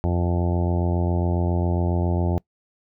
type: harmonic tone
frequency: 87.31 Hz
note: F2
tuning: in tune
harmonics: 1 / 2 / 3 / 4 / 5 / 6 / 7 / 8 / 9 / 10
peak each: -21 / -26 / -32 / -29 / -36 / -39 / -34 / -37 / -37 / -38 dBFS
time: 0.04-2.38 s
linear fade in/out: 0 ms
effects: noise-tail reverb RT60 0.1 s tail -23 dB re dry